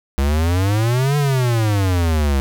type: exponential two-way sweep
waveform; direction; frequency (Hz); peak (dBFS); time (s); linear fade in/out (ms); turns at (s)
square; up then down; 66.8 to 148 to 66.8; -15; 0.18-2.4; 0; 1.17
effects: none